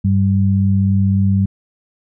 sine tone pair together, 98.07 / 194.4 Hz, G2 / G3, +1 / -14 cents, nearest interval octave, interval 1185 cents, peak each -13 / -15 dBFS, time 0.04-1.46 s, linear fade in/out 10 ms, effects none

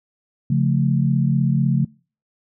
sine chord, Db augmented, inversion none, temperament equal with one note detuned, 138.59 / 174.61 / 218.4 Hz, Db3 / F3 / A3, 0 / 0 / -13 cents, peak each -17 / -21 / -22 dBFS, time 0.5-1.85 s, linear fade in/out 5 ms, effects noise-tail reverb RT60 0.4 s tail -25 dB re dry

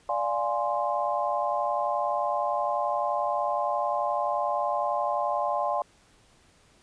sine chord, D half-diminished seventh, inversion none, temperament equal, 587.3 / 698.5 / 830.6 / 1046.5 Hz, D5 / F5 / Ab5 / C6, 0 / 0 / 0 / 0 cents, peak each -30 dBFS, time 0.09-5.82 s, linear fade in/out 2 ms, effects pink hiss -60 dBFS RMS until 6.82 s + resampled to 22050 Hz

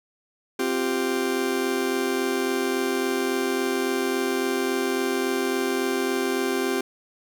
40% pulse chord, C suspended fourth, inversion none, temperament just, 261.6 / 348.8 / 392.4 Hz, C4 / F4 / G4, 0 / -2 / +2 cents, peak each -27 / -28 / -25 dBFS, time 0.59-6.81 s, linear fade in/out 5 ms, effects none

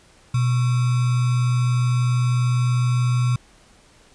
sine tone with sample-and-hold, 123.47 Hz, B2, in tune, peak -16 dBFS, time 0.34-3.36 s, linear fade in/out 5 ms, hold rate 1225 Hz, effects pink hiss -53 dBFS RMS until 4.14 s + resampled to 22050 Hz

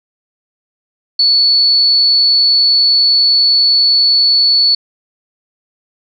sine tone, 4435 Hz, C#8, in tune, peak -7 dBFS, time 1.19-4.75 s, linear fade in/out 5 ms, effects none

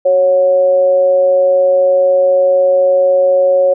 sine tone with amplitude modulation, 551 Hz, C#5, 11 cents flat, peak -5 dBFS, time 0.05-3.74 s, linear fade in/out 10 ms, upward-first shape sine, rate 178 Hz, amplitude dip 45%, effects none

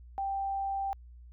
sine tone, 785 Hz, G5, 2 cents sharp, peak -30 dBFS, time 0.18-0.93 s, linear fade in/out 0 ms, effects added 60 Hz sine -48 dBFS peak until 1.32 s

